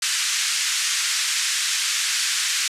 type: band-pass noise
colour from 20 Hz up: white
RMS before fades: -23 dBFS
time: 0.02-2.68 s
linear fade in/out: 5 ms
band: 1500 to 7900 Hz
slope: 24 dB/octave
effects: resampled to 32000 Hz